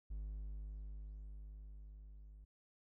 triangle tone with level ramp, 51.2 Hz, G#1, 24 cents flat, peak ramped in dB -39 to -52 dBFS, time 0.1-2.45 s, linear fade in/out 10 ms, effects none

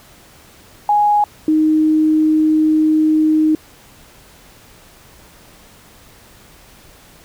sine tone pair in turn, 830.6 / 311.1 Hz, G#5 / D#4, 0 / 0 cents, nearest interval octave + perfect fourth, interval 1700 cents, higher first, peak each -10 dBFS, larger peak neither, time 0.89-1.24 / 1.48-3.55 s, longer second, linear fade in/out 2 ms, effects pink hiss -45 dBFS RMS until 7.24 s

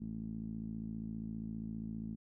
10% pulse tone with low-pass filter, 55 Hz, A1, in tune, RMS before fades -42 dBFS, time 0-2.16 s, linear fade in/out 20 ms, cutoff 220 Hz, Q 4.2, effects none

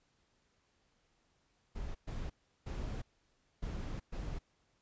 brown noise bursts at uneven times, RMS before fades -40 dBFS, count 5, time 1.75-1.95 / 2.07-2.3 / 2.66-3.02 / 3.62-4 / 4.12-4.39 s, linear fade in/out 10 ms, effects pink hiss -75 dBFS RMS until 4.81 s + resampled to 16000 Hz

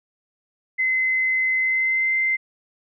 sine tone with pitch glide, 2050 to 2079 Hz, C7 to C7, -36 to -12 cents, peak -18 dBFS, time 0.78-2.37 s, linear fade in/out 20 ms, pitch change +24 cents, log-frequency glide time 1.6-2.15 s, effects none

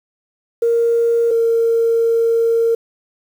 sine tone pair in turn, 465.7 / 459.8 Hz, A#4 / A#4, -2 / -24 cents, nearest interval unison, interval 22 cents, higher first, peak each -11 dBFS, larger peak neither, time 0.62-1.31 / 1.31-2.75 s, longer second, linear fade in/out 5 ms, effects tanh soft clip ceiling -7 dBFS + 7-bit

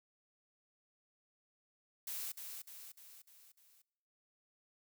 blue noise with echo, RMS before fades -42 dBFS, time 2.07-2.32 s, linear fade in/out 5 ms, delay 300 ms, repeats 5, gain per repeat -5 dB, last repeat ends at 3.82 s, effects noise-tail reverb RT60 1.0 s tail -24 dB re dry

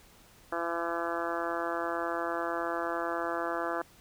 harmonic tone, 169.1 Hz, E3, 44 cents sharp, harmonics 2 / 3 / 4 / 5 / 6 / 7 / 8 / 9 / 10, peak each -37 / -38 / -36 / -41 / -40 / -38 / -40 / -41 / -43 dBFS, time 0.52-3.82 s, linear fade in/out 5 ms, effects pink hiss -58 dBFS RMS until 4 s

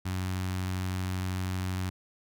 sawtooth tone with notch filter, 92.7 Hz, F#2, 4 cents sharp, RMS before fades -32 dBFS, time 0.05-1.9 s, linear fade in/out 10 ms, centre 500 Hz, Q 0.98, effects none

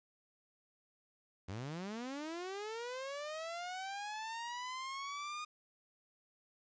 sawtooth linear sweep, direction up, 87.31 to 1231 Hz, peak -37 dBFS, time 1.48-5.45 s, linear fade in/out 10 ms, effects resampled to 16000 Hz + 11-bit

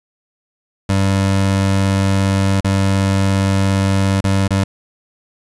25% pulse tone with dropouts, 97.3 Hz, G2, 12 cents flat, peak -9 dBFS, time 0.89-4.64 s, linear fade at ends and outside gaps 5 ms, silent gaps 2.607-2.645 / 4.209-4.241 / 4.479-4.506 s, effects resampled to 24000 Hz + 8-bit

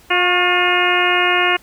harmonic tone with a mistuned harmonic, 356.2 Hz, F4, 34 cents sharp, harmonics 1 / 2 / 3 / 4 / 5 / 6 / 7 / 8, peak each -21 / -21 / -21 / -21 / -21 / -21 / -21 / -21 dBFS, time 0.1-1.57 s, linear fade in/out 10 ms, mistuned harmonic 3, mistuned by +41 cents, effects pink hiss -48 dBFS RMS until 1.62 s

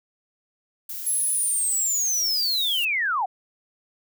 violet noise, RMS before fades -33 dBFS, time 0.89-2.85 s, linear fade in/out 5 ms
sine linear sweep, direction down, 11210 to 698.5 Hz, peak -21 dBFS, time 1.06-3.26 s, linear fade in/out 10 ms
effects none

